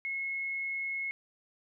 sine tone, 2175 Hz, C#7, 33 cents flat, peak -32 dBFS, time 0.05-1.11 s, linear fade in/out 0 ms, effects none

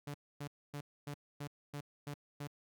sawtooth tone bursts, 144.7 Hz, D3, 25 cents flat, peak -37 dBFS, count 8, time 0.07-2.474 s, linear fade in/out 5 ms, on 73 ms, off 260 ms, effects none

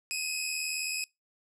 15% pulse tone pair together, 2489 / 2568 Hz, D#7 / E7, 0 / -46 cents, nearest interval minor second, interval 54 cents, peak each -27 dBFS, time 0.11-1.04 s, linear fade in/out 0 ms, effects noise-tail reverb RT60 0.2 s tail -25 dB re dry + low-pass 12000 Hz 12 dB/octave

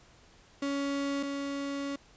35% pulse tone pair in turn, 279.9 / 279.9 Hz, C#4 / C#4, +17 / +17 cents, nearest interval unison, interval 0 cents, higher neither, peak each -28 / -31 dBFS, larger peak first, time 0.62-1.23 / 1.23-1.96 s, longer second, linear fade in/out 5 ms, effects pink hiss -59 dBFS RMS until 2.16 s + resampled to 16000 Hz

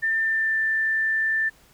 sine tone with pitch glide, 1793 to 1774.5 Hz, A6 to A6, +32 to +14 cents, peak -20 dBFS, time 0.02-1.5 s, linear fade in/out 20 ms, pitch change -18 cents, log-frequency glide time 0.18-0.58 s, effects pink hiss -56 dBFS RMS until 1.73 s

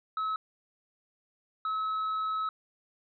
triangle tone bursts at uneven times, 1290 Hz, E6, 38 cents flat, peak -27 dBFS, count 2, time 0.17-0.36 / 1.65-2.49 s, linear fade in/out 2 ms, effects resampled to 11025 Hz

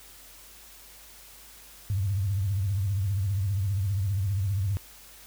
sine tone with vibrato, 98 Hz, G2, in tune, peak -24 dBFS, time 1.9-4.77 s, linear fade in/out 0 ms, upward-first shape triangle, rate 15 Hz, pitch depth 160 cents each way, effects added 50 Hz sine -57 dBFS peak until 5.26 s + white hiss -50 dBFS RMS until 5.26 s

